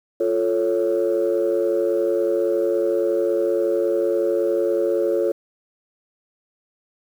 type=chord; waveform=sine; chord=F augmented; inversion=none; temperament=equal; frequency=349.2 / 440 / 554.4 Hz; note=F4 / A4 / C#5; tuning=0 / 0 / 0 cents; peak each=-21 dBFS; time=0.2-5.32 s; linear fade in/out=5 ms; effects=tanh soft clip ceiling -11 dBFS + 8-bit